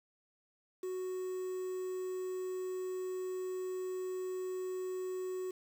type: tone with quantisation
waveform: triangle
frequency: 370 Hz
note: F#4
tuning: in tune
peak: -34 dBFS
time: 0.83-5.51 s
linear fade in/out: 5 ms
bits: 9
effects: none